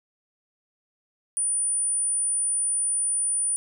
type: tone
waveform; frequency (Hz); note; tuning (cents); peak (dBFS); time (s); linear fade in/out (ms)
sine; 9420; D9; +4; -22; 1.37-3.56; 0
effects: none